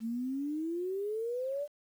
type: exponential sweep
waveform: sine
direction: up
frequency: 220 to 596 Hz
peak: -32 dBFS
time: 0-1.68 s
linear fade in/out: 50 ms
effects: 10-bit